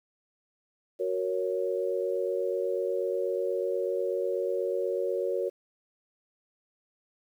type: chord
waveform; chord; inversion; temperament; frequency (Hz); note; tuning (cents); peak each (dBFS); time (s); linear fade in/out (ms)
sine; F# major; none; equal; 370 / 466.2 / 554.4; F#4 / A#4 / C#5; 0 / 0 / 0; -31; 0.99-5.5; 20
effects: 10-bit